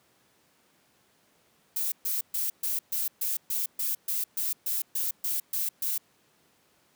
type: noise bursts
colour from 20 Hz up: violet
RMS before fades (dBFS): -29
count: 15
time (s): 1.76-5.98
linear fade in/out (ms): 5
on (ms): 160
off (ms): 130
effects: pink hiss -65 dBFS RMS until 6.95 s + high-pass 150 Hz 12 dB/octave